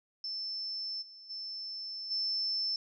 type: tone with level steps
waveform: sine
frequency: 5300 Hz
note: E8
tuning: 9 cents sharp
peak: -35 / -49 / -38 / -30 dBFS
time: 0.24-2.76 s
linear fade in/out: 2 ms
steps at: 1.01 / 1.29 / 2.1 s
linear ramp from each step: 20 ms
effects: none